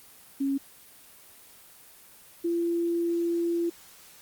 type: tone pair in turn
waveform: sine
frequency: 274.9 / 340.5 Hz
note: C#4 / F4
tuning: -14 / -44 cents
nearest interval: major third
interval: 370 cents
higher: second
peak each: -24 / -24 dBFS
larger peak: neither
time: 0.4-0.58 / 2.44-3.7 s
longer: second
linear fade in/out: 10 ms
effects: white hiss -52 dBFS RMS until 4.21 s + Opus 24 kbps